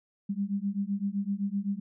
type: beating tone pair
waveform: sine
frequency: 196 / 203.8 Hz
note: G3 / G#3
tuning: 0 / -32 cents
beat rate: 7.8 Hz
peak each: -31 / -31 dBFS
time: 0.29-1.8 s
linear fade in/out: 10 ms
effects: none